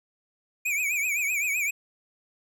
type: tone with vibrato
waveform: square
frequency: 2376 Hz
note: D7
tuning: 20 cents sharp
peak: -25 dBFS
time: 0.65-1.71 s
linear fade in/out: 10 ms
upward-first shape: triangle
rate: 7.8 Hz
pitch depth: 140 cents each way
effects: none